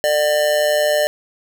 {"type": "tone with amplitude modulation", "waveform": "square", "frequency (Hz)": 598, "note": "D5", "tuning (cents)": 31, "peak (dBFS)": -12, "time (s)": [0.04, 1.07], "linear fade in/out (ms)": 0, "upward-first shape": "sine", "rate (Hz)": 150, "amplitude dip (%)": 60, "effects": []}